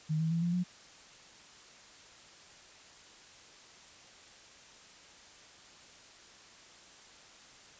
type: tone with pitch steps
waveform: sine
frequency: 155.56 / 161.14 / 166.92 / 172.9 / 179.1 Hz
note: D#3 / E3 / E3 / F3 / F3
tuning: 0 / -39 / +22 / -17 / +44 cents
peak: -28 dBFS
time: 0.09-0.64 s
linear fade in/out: 20 ms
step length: 110 ms
effects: white hiss -55 dBFS RMS until 7.79 s + resampled to 16000 Hz